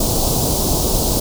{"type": "band-stop noise", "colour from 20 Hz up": "pink", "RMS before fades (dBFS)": -17, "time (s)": [0, 1.2], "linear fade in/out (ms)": 5, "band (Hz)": [850, 4200], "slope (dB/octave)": 24, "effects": []}